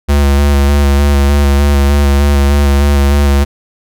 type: tone with vibrato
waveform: square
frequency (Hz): 70.8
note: C#2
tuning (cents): +37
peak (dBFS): -7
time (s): 0.08-3.45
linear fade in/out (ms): 20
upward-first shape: square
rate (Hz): 3.3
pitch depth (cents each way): 21
effects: none